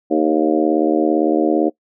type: harmonic tone with a mistuned harmonic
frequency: 77.78 Hz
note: D#2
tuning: in tune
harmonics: 3 / 4 / 5 / 6 / 7 / 8 / 9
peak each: -23 / -16 / -20 / -23 / -21 / -28 / -24 dBFS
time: 0.1-1.7 s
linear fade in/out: 20 ms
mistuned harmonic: 8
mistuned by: -20 cents
effects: noise-tail reverb RT60 0.1 s tail -22 dB re dry